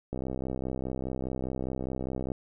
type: click train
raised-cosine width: 2 ms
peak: -20 dBFS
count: 143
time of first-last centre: 0.13-2.318 s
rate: 64.9 Hz
effects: none